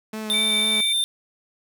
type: tone with vibrato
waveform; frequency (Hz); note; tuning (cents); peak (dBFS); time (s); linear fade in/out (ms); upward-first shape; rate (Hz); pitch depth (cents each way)
sawtooth; 215.6; A3; -35; -25; 0.13-0.81; 5; sine; 4; 20
type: tone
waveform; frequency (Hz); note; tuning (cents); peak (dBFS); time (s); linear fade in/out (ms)
square; 3589; A7; +34; -20; 0.3-1.04; 0
type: tone with tremolo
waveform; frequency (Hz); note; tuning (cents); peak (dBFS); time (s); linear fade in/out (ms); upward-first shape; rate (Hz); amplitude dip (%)
triangle; 2300; D7; -37; -23; 0.33-0.93; 10; sine; 5.1; 45
effects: 8-bit